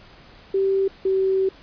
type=tone pair in turn; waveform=sine; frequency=388.1 / 382.5 Hz; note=G4 / G4; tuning=-17 / -42 cents; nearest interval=unison; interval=25 cents; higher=first; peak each=-17 dBFS; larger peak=neither; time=0.54-0.88 / 1.05-1.49 s; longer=second; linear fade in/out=5 ms; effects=pink hiss -48 dBFS RMS until 1.62 s + resampled to 11025 Hz